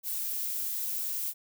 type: noise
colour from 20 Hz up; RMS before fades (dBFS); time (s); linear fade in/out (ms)
violet; -33; 0.03-1.34; 50
effects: none